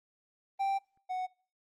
triangle tone pair in turn, 784 / 740 Hz, G5 / F#5, 0 / 0 cents, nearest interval minor second, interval 100 cents, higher first, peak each -26 / -30 dBFS, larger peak first, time 0.59-0.79 / 1.09-1.27 s, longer first, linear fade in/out 20 ms, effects noise-tail reverb RT60 0.5 s tail -25 dB re dry + Opus 24 kbps

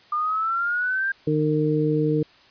sine exponential sweep, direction up, 1200 to 1603 Hz, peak -21 dBFS, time 0.12-1.12 s, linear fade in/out 5 ms
harmonic tone, 152.6 Hz, D#3, 33 cents flat, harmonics 1 / 2 / 3, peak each -23 / -23 / -23 dBFS, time 1.27-2.23 s, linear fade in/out 5 ms
effects white hiss -53 dBFS RMS until 2.5 s + resampled to 11025 Hz

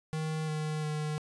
square tone with pitch steps, 156.8 / 154.1 / 152.2 Hz, D#3 / D#3 / D#3, +14 / -16 / -38 cents, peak -32 dBFS, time 0.13-1.18 s, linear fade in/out 0 ms, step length 350 ms, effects resampled to 24000 Hz + 10-bit

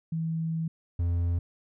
sine / triangle tone pair in turn, 162.5 / 86.08 Hz, E3 / F2, -24 / -25 cents, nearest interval major seventh, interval 1101 cents, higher first, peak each -27 / -22 dBFS, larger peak second, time 0.12-0.68 / 0.99-1.39 s, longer first, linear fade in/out 5 ms, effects none

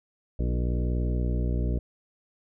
harmonic tone with a mistuned harmonic, 60.7 Hz, B1, 29 cents flat, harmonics 1 / 2 / 3 / 4 / 5 / 6 / 7 / 8 / 10, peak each -25 / -31 / -35 / -37 / -39 / -41 / -42 / -43 / -45 dBFS, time 0.39-1.79 s, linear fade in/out 5 ms, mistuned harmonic 6, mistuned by -17 cents, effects none

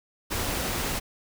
pink noise, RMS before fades -29 dBFS, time 0.3-1 s, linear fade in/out 20 ms, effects none

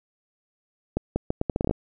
accelerating click train, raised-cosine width 2 ms, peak -10 dBFS, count 11, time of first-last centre 0.97-1.711 s, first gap 190 ms, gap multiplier 0.76, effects none

